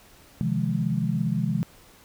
sine chord, F minor seventh, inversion second, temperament just, 130.96 / 157.15 / 174.61 / 209.5 Hz, C3 / Eb3 / F3 / Ab3, +2 / +18 / 0 / +15 cents, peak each -28 dBFS, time 0.41-1.63 s, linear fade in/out 0 ms, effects pink hiss -53 dBFS RMS until 2.04 s

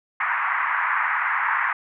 pink band-pass noise, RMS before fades -23 dBFS, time 0.2-1.73 s, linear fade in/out 5 ms, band 930 to 2100 Hz, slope 48 dB/octave, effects none

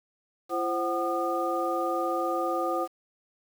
sine tone cluster, 340.6 / 525 / 746 / 1218 Hz, F4 / C5 / F#5 / D#6, -43 / +6 / +14 / -37 cents, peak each -31 dBFS, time 0.49-2.88 s, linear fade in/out 50 ms, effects 8-bit

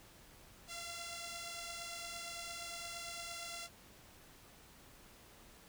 5% pulse beating tone pair, 682 / 690.7 Hz, F5 / F5, -41 / -19 cents, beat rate 8.7 Hz, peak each -34 / -38 dBFS, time 0.67-3.69 s, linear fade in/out 50 ms, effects pink hiss -60 dBFS RMS until 5.68 s

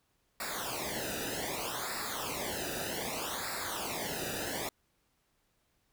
pink noise with flanger, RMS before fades -37 dBFS, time 0.4-4.69 s, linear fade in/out 2 ms, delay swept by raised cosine 0.32 to 0.93 ms, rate 0.64 Hz, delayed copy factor -0.9, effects pink hiss -75 dBFS RMS until 5.92 s

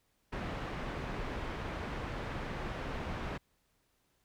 pink low-pass noise, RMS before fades -39 dBFS, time 0.32-3.38 s, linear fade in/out 10 ms, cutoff 2200 Hz, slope 12 dB/octave, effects pink hiss -75 dBFS RMS until 4.24 s

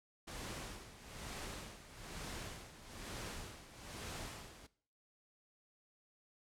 pink noise with tremolo, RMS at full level -45 dBFS, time 0.27-4.67 s, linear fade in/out 10 ms, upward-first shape sine, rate 1.1 Hz, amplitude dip 75%, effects noise-tail reverb RT60 0.5 s tail -19 dB re dry + low-pass 10000 Hz 12 dB/octave

